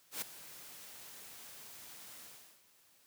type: noise with ADSR envelope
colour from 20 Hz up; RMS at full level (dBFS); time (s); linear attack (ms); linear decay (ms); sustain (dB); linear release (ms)
white; -37; 0.11-2.62; 110; 4; -15; 400
effects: white hiss -67 dBFS RMS until 3.06 s + high-pass 80 Hz 12 dB/octave